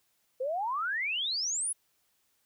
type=exponential sweep; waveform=sine; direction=up; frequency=493.9 to 10720 Hz; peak=-29 dBFS; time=0.4-1.73 s; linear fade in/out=10 ms; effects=white hiss -73 dBFS RMS until 2.45 s